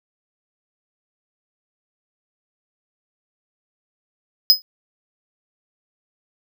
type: tone with exponential decay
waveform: square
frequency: 5040 Hz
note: D#8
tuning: 21 cents sharp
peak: -5 dBFS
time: 4.5-4.62 s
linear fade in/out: 0 ms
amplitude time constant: 24 ms
effects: none